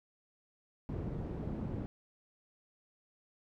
white low-pass noise, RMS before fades -39 dBFS, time 0.89-1.86 s, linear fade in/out 0 ms, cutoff 240 Hz, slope 12 dB/octave, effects none

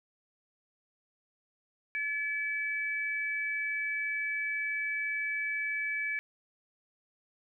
sine tone pair together, 1719 / 2297 Hz, A6 / D7, -41 / -39 cents, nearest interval perfect fourth, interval 502 cents, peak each -35 / -32 dBFS, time 1.95-6.19 s, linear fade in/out 0 ms, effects none

